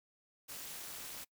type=noise with amplitude modulation; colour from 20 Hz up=white; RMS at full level=-42 dBFS; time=0.48-1.25 s; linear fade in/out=20 ms; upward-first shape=sine; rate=295 Hz; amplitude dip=100%; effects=noise-tail reverb RT60 0.1 s tail -24 dB re dry